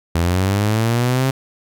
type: linear sweep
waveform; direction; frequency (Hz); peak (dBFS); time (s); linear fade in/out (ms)
sawtooth; up; 82 to 134.8; -11; 0.15-1.31; 5
effects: none